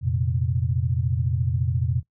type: chord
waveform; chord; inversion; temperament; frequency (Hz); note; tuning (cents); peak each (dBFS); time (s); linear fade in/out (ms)
sine; F suspended fourth; none; equal; 87.31 / 116.54 / 130.81; F2 / Bb2 / C3; 0 / 0 / 0; -25; 0.01-2.03; 50
effects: noise-tail reverb RT60 0.1 s tail -20 dB re dry